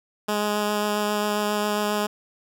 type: tone with vibrato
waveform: 10% pulse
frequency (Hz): 208.7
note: G#3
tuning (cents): +9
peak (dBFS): -14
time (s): 0.28-2.07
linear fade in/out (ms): 10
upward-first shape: sine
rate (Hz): 7.4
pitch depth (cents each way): 10
effects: none